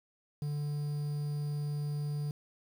triangle tone with quantisation, 146.83 Hz, D3, in tune, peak -30 dBFS, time 0.42-2.31 s, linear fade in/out 2 ms, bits 9, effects none

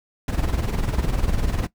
brown noise with tremolo, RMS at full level -19 dBFS, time 0.28-1.67 s, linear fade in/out 2 ms, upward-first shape sine, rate 20 Hz, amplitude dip 70%, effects noise-tail reverb RT60 0.1 s tail -18 dB re dry

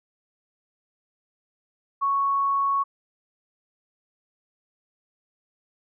sine tone, 1108.7 Hz, C#6, in tune, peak -20 dBFS, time 2.01-2.84 s, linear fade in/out 20 ms, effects none

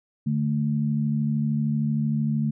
sine tone pair together, 146.83 / 219.9 Hz, D3 / A3, 0 / -1 cents, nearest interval perfect fifth, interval 699 cents, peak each -24 dBFS, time 0.26-2.51 s, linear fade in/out 10 ms, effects none

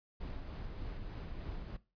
brown noise with tremolo, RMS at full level -41 dBFS, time 0.2-1.77 s, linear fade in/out 10 ms, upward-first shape triangle, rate 3.3 Hz, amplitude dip 35%, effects noise-tail reverb RT60 0.3 s tail -19 dB re dry + resampled to 11025 Hz

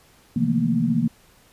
sine tone cluster, 130.6 / 157.4 / 170.6 / 220.3 / 234.7 Hz, C3 / D#3 / F3 / A3 / A#3, -3 / +20 / -40 / +2 / +12 cents, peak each -28 / -28 / -25 / -25 / -21 dBFS, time 0.36-1.08 s, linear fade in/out 5 ms, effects pink hiss -55 dBFS RMS until 1.52 s + resampled to 32000 Hz

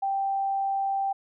sine tone, 784 Hz, G5, in tune, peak -24 dBFS, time 0.02-1.13 s, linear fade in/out 10 ms, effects none

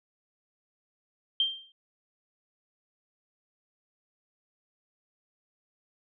sine tone with exponential decay, 3163 Hz, G7, 15 cents sharp, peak -20 dBFS, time 1.4-1.72 s, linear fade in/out 2 ms, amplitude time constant 68 ms, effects none

